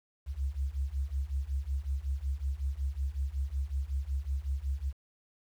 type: beating tone pair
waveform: sine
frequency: 65.41 / 70.81 Hz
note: C2 / C#2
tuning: 0 / +37 cents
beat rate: 5.4 Hz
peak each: -34 / -33 dBFS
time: 0.26-4.93 s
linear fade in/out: 50 ms
effects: 10-bit

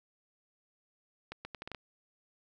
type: accelerating click train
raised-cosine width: 0.3 ms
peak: -25 dBFS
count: 7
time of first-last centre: 1.32-1.747 s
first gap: 130 ms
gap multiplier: 0.75
effects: none

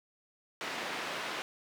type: band-pass noise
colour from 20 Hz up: white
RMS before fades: -38 dBFS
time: 0.61-1.42 s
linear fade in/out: 0 ms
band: 250 to 2500 Hz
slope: 12 dB/octave
effects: none

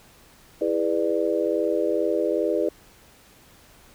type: chord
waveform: sine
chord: E dominant seventh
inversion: none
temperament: just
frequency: 329.6 / 412 / 494.4 / 593.3 Hz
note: E4 / G#4 / B4 / D5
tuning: 0 / -14 / +2 / +18 cents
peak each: -26 dBFS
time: 0.61-2.69 s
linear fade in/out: 5 ms
effects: pink hiss -53 dBFS RMS until 3.94 s

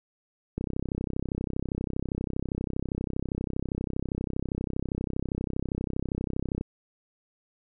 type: click train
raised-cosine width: 3 ms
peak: -17 dBFS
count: 197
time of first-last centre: 0.58-6.611 s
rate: 32.5 Hz
effects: none

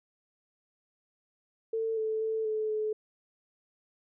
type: tone with pitch steps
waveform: sine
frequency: 448 / 438.1 / 442.1 / 432.9 / 430 Hz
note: A4 / A4 / A4 / A4 / A4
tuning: +31 / -7 / +8 / -28 / -40 cents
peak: -28 dBFS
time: 1.73-2.93 s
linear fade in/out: 5 ms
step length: 240 ms
effects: none

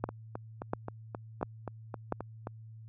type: two click trains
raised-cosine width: 1 ms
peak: -23 / -16 dBFS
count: 10 / 4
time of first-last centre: 0.09-2.471 / 0.04-2.123 s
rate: 3.78 / 1.44 Hz
effects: added 111 Hz sine -46 dBFS peak until 2.88 s + high-pass 60 Hz 12 dB/octave

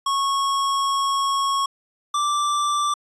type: tone pair in turn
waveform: square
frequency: 1100 / 1173.2 Hz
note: C#6 / D6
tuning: -14 / -2 cents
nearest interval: minor second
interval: 112 cents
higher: second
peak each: -20 dBFS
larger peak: neither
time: 0.06-1.66 / 2.14-2.94 s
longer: first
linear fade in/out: 5 ms
effects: resampled to 22050 Hz

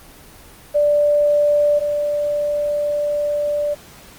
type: tone pair in turn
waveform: sine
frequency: 587.3 / 587.3 Hz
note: D5 / D5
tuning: 0 / 0 cents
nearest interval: unison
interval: 0 cents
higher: neither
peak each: -12 / -17 dBFS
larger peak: first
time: 0.74-1.8 / 1.8-3.75 s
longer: second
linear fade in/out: 20 ms
effects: pink hiss -43 dBFS RMS until 4.18 s + Opus 24 kbps

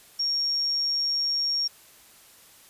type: tone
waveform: sine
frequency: 5550 Hz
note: F8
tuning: 12 cents flat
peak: -23 dBFS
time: 0.19-1.68 s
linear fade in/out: 10 ms
effects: white hiss -53 dBFS RMS until 2.69 s + resampled to 32000 Hz

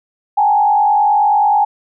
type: tone with frequency modulation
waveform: sine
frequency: 830 Hz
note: G#5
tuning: 1 cent flat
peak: -9 dBFS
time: 0.37-1.65 s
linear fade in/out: 10 ms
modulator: 49.5 Hz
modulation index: 0.84
effects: none

